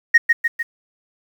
sine tone with echo, 1864.7 Hz, A#6, in tune, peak -4 dBFS, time 0.14-0.18 s, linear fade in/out 10 ms, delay 150 ms, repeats 3, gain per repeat -5 dB, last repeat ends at 0.63 s, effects tanh soft clip ceiling -4 dBFS + 7-bit

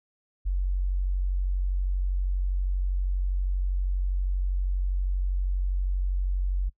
sine tone, 46.25 Hz, F#1, in tune, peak -23 dBFS, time 0.45-6.7 s, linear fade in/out 20 ms, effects noise-tail reverb RT60 0.1 s tail -24 dB re dry

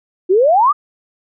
sine exponential sweep, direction up, 349.2 to 1253 Hz, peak -8 dBFS, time 0.29-0.73 s, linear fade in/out 20 ms, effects none

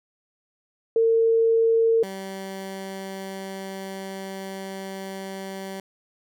sine / 15% pulse tone pair in turn, 454.2 / 192.74 Hz, A#4 / G3, -45 / -29 cents, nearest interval octave + minor third, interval 1484 cents, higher first, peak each -16 / -26 dBFS, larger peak first, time 0.96-2.03 / 2.03-5.8 s, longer second, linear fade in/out 2 ms, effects none

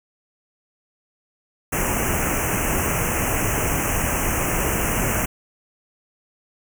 pink band-stop noise, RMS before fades -22 dBFS, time 1.72-5.26 s, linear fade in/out 10 ms, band 2900 to 5800 Hz, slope 96 dB/octave, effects none

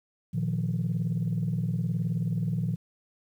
sine chord, Bb suspended fourth, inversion none, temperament equal, 116.54 / 155.56 / 174.61 Hz, Bb2 / Eb3 / F3, 0 / 0 / 0 cents, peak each -29 dBFS, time 0.33-2.76 s, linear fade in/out 20 ms, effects tanh soft clip ceiling -20 dBFS + 10-bit

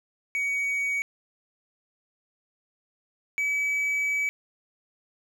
triangle tone pair in turn, 2253 / 2286 Hz, C#7 / D7, +28 / -47 cents, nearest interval unison, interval 25 cents, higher second, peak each -23 / -22 dBFS, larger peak second, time 0.35-1.02 / 3.38-4.29 s, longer second, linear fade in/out 0 ms, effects none

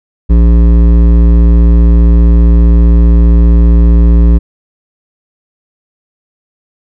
triangle tone with hard clipping, 57.6 Hz, A#1, 20 cents flat, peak -4 dBFS, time 0.29-4.39 s, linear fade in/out 20 ms, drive 16 dB, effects none

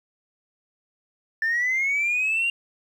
sine linear sweep, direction up, 1766 to 2794 Hz, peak -19 dBFS, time 1.42-2.5 s, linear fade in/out 2 ms, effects tanh soft clip ceiling -18 dBFS + 9-bit

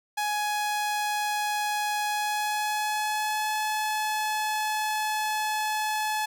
sawtooth tone with pitch glide, 837 to 857.1 Hz, G#5 to A5, +13 to -46 cents, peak -22 dBFS, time 0.17-6.26 s, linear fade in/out 10 ms, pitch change +41 cents, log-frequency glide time 2.08-3.54 s, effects none

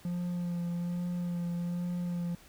triangle tone with vibrato, 174.61 Hz, F3, in tune, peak -29 dBFS, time 0.05-2.35 s, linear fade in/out 2 ms, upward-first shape sine, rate 1.2 Hz, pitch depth 19 cents each way, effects pink hiss -57 dBFS RMS until 2.48 s

